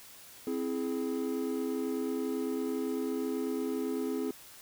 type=chord; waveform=triangle; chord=C augmented; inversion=none; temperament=equal with one note detuned; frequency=261.6 / 329.6 / 419.6 Hz; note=C4 / E4 / G#4; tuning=0 / 0 / +18 cents; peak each=-32 / -35 / -33 dBFS; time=0.47-4.31 s; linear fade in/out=2 ms; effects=white hiss -52 dBFS RMS until 4.61 s